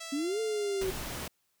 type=tone with pitch glide; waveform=5% pulse; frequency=659.3 to 697.7 Hz; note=E5 to F5; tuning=0 to -2 cents; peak=-28 dBFS; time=0-0.84 s; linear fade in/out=10 ms; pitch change=+98 cents; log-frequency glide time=0.11-0.33 s
type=exponential two-way sweep; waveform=sine; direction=up then down; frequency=269.6 to 446.1 to 373.4 Hz; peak=-29 dBFS; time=0.12-0.91 s; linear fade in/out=10 ms; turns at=0.4 s
type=noise; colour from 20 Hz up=pink; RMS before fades=-38 dBFS; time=0.81-1.28 s; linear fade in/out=5 ms
effects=white hiss -75 dBFS RMS until 1.6 s